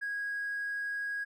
sine tone with hard clipping, 1648 Hz, G#6, 14 cents flat, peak -33 dBFS, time 0.01-1.25 s, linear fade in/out 20 ms, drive 1 dB, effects none

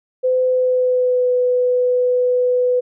sine tone with pitch glide, 510 to 497.5 Hz, C5 to B4, -44 to +13 cents, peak -13 dBFS, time 0.23-2.81 s, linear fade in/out 20 ms, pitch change -43 cents, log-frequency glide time 0.43-1.33 s, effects none

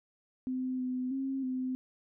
sine tone with pitch steps, 256.8 / 253.7 / 268.3 / 256.9 Hz, C4 / B3 / C4 / C4, -32 / +47 / +44 / -32 cents, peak -31 dBFS, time 0.47-1.75 s, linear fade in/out 0 ms, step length 320 ms, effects none

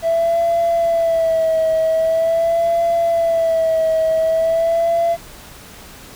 triangle tone with vibrato, 659.3 Hz, E5, in tune, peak -10 dBFS, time 0.02-5.17 s, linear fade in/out 50 ms, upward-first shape sine, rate 0.44 Hz, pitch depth 46 cents each way, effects tanh soft clip ceiling -10 dBFS + pink hiss -39 dBFS RMS until 6.15 s

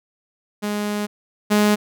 sawtooth tone pair in turn, 207.7 / 208.9 Hz, G#3 / G#3, 0 / +10 cents, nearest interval unison, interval 10 cents, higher second, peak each -18 / -10 dBFS, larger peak second, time 0.62-1.07 / 1.5-1.76 s, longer first, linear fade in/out 20 ms, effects none

